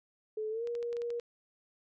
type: tone with pitch glide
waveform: sine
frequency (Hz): 432.2 to 474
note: A4 to A#4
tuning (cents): -31 to +29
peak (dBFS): -33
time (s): 0.37-1.2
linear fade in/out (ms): 5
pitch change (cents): +160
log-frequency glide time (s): 0.5-0.65
type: clicks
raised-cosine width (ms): 0.2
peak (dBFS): -33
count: 8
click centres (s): 0.673 / 0.752 / 0.828 / 0.929 / 0.968 / 1.019 / 1.104 / 1.198
effects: none